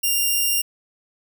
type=tone; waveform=5% pulse; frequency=2794 Hz; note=F7; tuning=in tune; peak=-9 dBFS; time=0.03-0.62 s; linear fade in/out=10 ms; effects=none